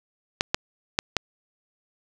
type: clicks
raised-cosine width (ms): 0.2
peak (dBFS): -3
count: 4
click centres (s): 0.409 / 0.545 / 0.989 / 1.167
effects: none